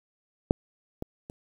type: clicks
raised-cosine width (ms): 2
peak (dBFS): -6 / -19 / -27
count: 3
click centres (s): 0.509 / 1.024 / 1.299
effects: 8-bit